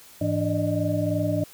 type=tone cluster; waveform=sine; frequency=105.3 / 166.8 / 293.2 / 595 / 618 Hz; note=G#2 / E3 / D4 / D5 / D#5; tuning=+24 / +21 / -3 / +22 / -12 cents; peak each=-27 / -29 / -27 / -30 / -29 dBFS; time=0.21-1.44 s; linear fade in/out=5 ms; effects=white hiss -49 dBFS RMS until 1.53 s